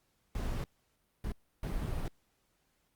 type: noise bursts at uneven times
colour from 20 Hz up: brown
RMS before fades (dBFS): -35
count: 3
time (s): 0.35-0.64 / 1.24-1.32 / 1.63-2.08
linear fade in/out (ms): 2
effects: pink hiss -75 dBFS RMS until 2.95 s + Opus 48 kbps